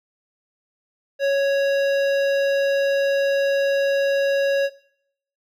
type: tone with hard clipping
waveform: sine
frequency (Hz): 554.4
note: C#5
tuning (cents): 0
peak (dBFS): -19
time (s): 1.19-4.7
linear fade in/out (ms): 50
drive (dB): 14
effects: noise-tail reverb RT60 0.7 s tail -19 dB re dry